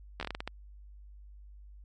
slowing click train, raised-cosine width 0.3 ms, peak -19 dBFS, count 9, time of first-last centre 0.2-0.476 s, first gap 12 ms, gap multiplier 1.29, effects added 50 Hz sine -48 dBFS peak until 1.84 s + MP3 48 kbps

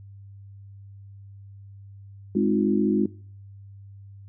sine chord, F minor seventh, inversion first, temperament equal with one note detuned, 207.7 / 261.6 / 311.1 / 357.8 Hz, Ab3 / C4 / Eb4 / F4, 0 / 0 / 0 / +42 cents, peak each -22 / -27 / -26 / -25 dBFS, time 2.35-3.06 s, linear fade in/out 5 ms, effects noise-tail reverb RT60 0.5 s tail -21 dB re dry + added 99 Hz sine -42 dBFS peak until 4.28 s

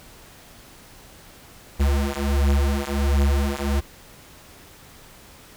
square beating tone pair, 69.3 / 70.7 Hz, C#2 / C#2, 0 / +35 cents, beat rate 1.4 Hz, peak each -22 dBFS, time 1.79-3.81 s, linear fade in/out 20 ms, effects pink hiss -47 dBFS RMS until 5.56 s

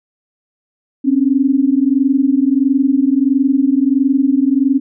sine tone pair together, 261.2 / 282.7 Hz, C4 / C#4, -3 / +34 cents, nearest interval minor second, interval 137 cents, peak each -13 dBFS, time 1.04-4.8 s, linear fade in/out 20 ms, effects none

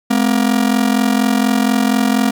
45% pulse ring-modulated tone, 236.1 Hz, A#3, 22 cents sharp, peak -9 dBFS, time 0.1-2.31 s, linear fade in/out 10 ms, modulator 22.1 Hz, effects none

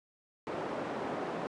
white band-pass noise, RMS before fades -37 dBFS, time 0.47-1.47 s, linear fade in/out 0 ms, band 210 to 730 Hz, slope 12 dB/octave, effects resampled to 22050 Hz

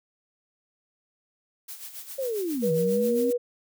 blue noise with tremolo, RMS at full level -38 dBFS, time 1.68-3.33 s, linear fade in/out 10 ms, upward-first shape sine, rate 7.4 Hz, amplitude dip 65%
sine linear two-way sweep, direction down then up, 554.4 to 155.56 to 270.5 Hz, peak -26 dBFS, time 2.18-3.31 s, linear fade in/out 10 ms, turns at 2.72 s
sine tone with vibrato, 479.2 Hz, A#4, 48 cents sharp, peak -22 dBFS, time 2.62-3.38 s, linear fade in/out 20 ms, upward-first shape sine, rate 3.1 Hz, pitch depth 22 cents each way
effects none

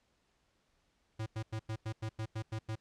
square tone bursts, 110 Hz, A2, in tune, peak -36 dBFS, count 10, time 1.19-2.757 s, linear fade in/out 10 ms, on 73 ms, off 93 ms, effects pink hiss -75 dBFS RMS until 2.8 s + low-pass 7000 Hz 12 dB/octave

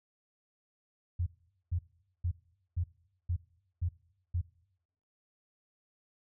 sine tone bursts, 87.31 Hz, F2, in tune, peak -28 dBFS, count 7, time 1.19-4.415 s, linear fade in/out 10 ms, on 75 ms, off 450 ms, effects noise-tail reverb RT60 0.8 s tail -21 dB re dry

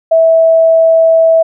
sine tone, 653 Hz, E5, 17 cents flat, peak -4 dBFS, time 0.11-1.43 s, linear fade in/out 10 ms, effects none

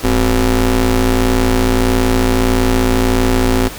25% pulse ring-modulated tone, 116.54 Hz, A#2, in tune, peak -4 dBFS, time 0.03-3.69 s, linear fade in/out 20 ms, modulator 144 Hz, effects pink hiss -30 dBFS RMS until 3.78 s

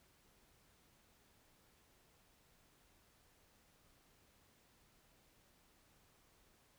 silence, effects pink hiss -71 dBFS RMS until 6.78 s

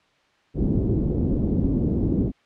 white low-pass noise, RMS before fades -22 dBFS, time 0.54-2.32 s, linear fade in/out 50 ms, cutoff 320 Hz, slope 24 dB/octave, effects white hiss -61 dBFS RMS until 2.45 s + low-pass 3000 Hz 12 dB/octave

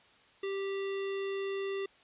square tone with notch filter, 392 Hz, G4, in tune, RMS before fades -35 dBFS, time 0.43-1.86 s, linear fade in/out 5 ms, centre 830 Hz, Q 0.65, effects white hiss -62 dBFS RMS until 2.03 s + resampled to 8000 Hz

